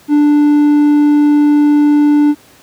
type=tone; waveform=triangle; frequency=294.3 Hz; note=D4; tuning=4 cents sharp; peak=-4 dBFS; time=0.08-2.35 s; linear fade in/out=50 ms; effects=pink hiss -44 dBFS RMS until 2.62 s + high-pass 100 Hz 12 dB/octave